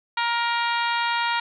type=harmonic tone; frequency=470 Hz; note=A#4; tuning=14 cents sharp; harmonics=2 / 3 / 4 / 5 / 6 / 7 / 8 / 9; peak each=-24 / -28 / -30 / -32 / -34 / -35 / -36 / -37 dBFS; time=0.17-1.4 s; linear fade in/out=5 ms; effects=none